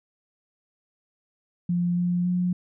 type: tone with pitch steps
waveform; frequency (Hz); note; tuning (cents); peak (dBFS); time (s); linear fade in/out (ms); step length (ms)
sine; 175.1 / 176.6 / 179.2; F3 / F3 / F3; +5 / +20 / +45; -21; 1.69-2.53; 5; 280
effects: none